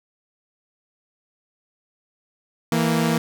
sawtooth tone pair together, 163.9 / 231.8 Hz, E3 / A#3, -10 / -10 cents, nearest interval tritone, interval 600 cents, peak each -17 dBFS, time 2.72-3.18 s, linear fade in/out 2 ms, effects none

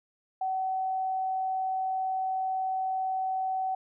sine tone, 757 Hz, F#5, 39 cents sharp, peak -27 dBFS, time 0.41-3.75 s, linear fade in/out 5 ms, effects none

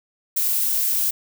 violet noise, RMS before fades -21 dBFS, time 0.36-1.11 s, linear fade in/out 10 ms, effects none

